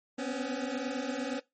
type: tone cluster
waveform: 25% pulse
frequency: 247.1 / 255.8 / 277.7 Hz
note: B3 / C4 / C#4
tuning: +1 / -39 / +3 cents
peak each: -35 / -33 / -32 dBFS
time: 0.18-1.4 s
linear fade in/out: 10 ms
effects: noise-tail reverb RT60 0.2 s tail -20 dB re dry + MP3 32 kbps